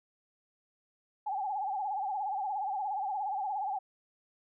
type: tone with vibrato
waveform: sine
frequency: 803 Hz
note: G5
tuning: 41 cents sharp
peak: -31 dBFS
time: 1.26-3.79 s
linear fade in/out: 10 ms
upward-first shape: sine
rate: 17 Hz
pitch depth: 110 cents each way
effects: none